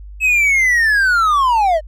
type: linear sweep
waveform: triangle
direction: down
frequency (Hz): 2600 to 597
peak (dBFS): -9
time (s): 0.2-1.81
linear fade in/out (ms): 50
effects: added 50 Hz sine -31 dBFS peak until 1.87 s